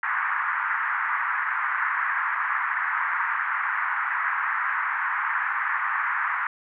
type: band-pass noise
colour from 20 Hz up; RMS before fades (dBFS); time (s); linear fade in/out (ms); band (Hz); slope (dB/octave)
white; -26; 0.03-6.47; 2; 960 to 1900; 48
effects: none